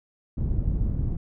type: low-pass noise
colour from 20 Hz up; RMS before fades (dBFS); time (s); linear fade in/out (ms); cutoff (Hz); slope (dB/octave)
pink; -25; 0.37-1.17; 10; 150; 12
effects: none